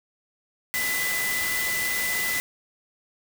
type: tone in noise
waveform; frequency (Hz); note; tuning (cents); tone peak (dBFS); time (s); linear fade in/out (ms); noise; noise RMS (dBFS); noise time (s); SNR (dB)
sine; 2000; B6; +21; -26; 0.74-2.4; 0; white; -29; 0.74-2.4; 0
effects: none